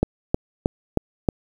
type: click train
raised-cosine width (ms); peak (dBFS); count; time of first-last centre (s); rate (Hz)
2; -4; 5; 0.03-1.288; 3.18
effects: 7-bit